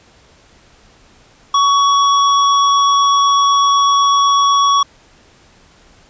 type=tone; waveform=square; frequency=1123 Hz; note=C#6; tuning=22 cents sharp; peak=-10 dBFS; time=1.54-4.83 s; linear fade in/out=5 ms; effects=pink hiss -48 dBFS RMS until 6.09 s + resampled to 16000 Hz